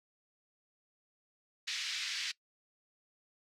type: band-pass noise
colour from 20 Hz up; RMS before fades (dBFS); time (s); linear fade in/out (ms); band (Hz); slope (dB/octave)
white; -38; 1.67-2.32; 10; 1800 to 5100; 24
effects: noise-tail reverb RT60 0.1 s tail -21 dB re dry